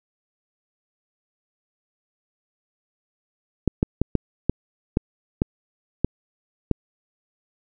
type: clicks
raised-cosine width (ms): 3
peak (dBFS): -5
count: 9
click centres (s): 3.677 / 3.829 / 4.016 / 4.153 / 4.496 / 4.971 / 5.419 / 6.046 / 6.713
effects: none